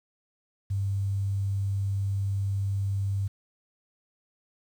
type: tone with quantisation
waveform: sine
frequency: 98.6 Hz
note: G2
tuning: 11 cents sharp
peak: -25 dBFS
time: 0.7-3.28 s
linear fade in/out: 10 ms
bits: 9
effects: none